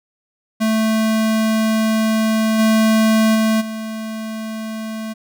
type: tone with level steps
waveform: square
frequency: 220 Hz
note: A3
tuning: in tune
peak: -15 / -12 / -14 / -25 dBFS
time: 0.6-5.14 s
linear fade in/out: 20 ms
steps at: 2.58 / 3.34 / 3.6 s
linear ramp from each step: 20 ms
effects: none